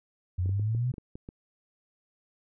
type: exponential sweep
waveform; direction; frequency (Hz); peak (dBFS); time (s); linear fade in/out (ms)
sine; up; 87.6 to 129.6; -25; 0.38-0.92; 10
type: clicks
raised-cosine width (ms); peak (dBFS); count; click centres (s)
3; -28; 8; 0.459 / 0.493 / 0.596 / 0.749 / 0.94 / 0.982 / 1.155 / 1.289
effects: none